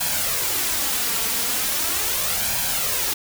white noise with flanger, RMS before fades -23 dBFS, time 0-3.14 s, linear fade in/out 10 ms, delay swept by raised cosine 1.2 to 4.4 ms, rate 0.39 Hz, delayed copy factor +0.55, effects none

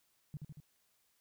sine tone with echo, 149.6 Hz, D3, 32 cents sharp, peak -39 dBFS, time 0.34-0.37 s, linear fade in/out 0 ms, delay 77 ms, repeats 3, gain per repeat -3 dB, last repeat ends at 0.601 s, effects white hiss -75 dBFS RMS until 1.2 s

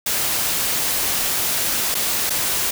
white noise with dropouts, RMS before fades -21 dBFS, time 0.06-2.71 s, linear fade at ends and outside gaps 5 ms, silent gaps 1.945-1.95 / 2.297-2.303 s, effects none

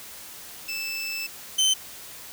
25% pulse tone pair in turn, 2637 / 3076 Hz, E7 / G7, 0 / -33 cents, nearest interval minor third, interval 267 cents, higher second, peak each -25 / -15 dBFS, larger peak second, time 0.68-1.27 / 1.58-1.74 s, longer first, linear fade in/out 10 ms, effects white hiss -42 dBFS RMS until 2.32 s

